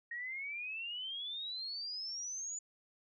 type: exponential sweep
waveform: sine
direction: up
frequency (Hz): 1864.7 to 7010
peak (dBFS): -39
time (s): 0.11-2.59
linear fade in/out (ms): 5
effects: none